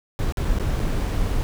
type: noise with dropouts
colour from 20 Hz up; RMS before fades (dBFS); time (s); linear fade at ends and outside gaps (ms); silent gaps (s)
brown; -22; 0.19-1.43; 0; 0.323-0.372 / 0.447-0.451 / 0.587-0.597 / 0.793-0.798
effects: none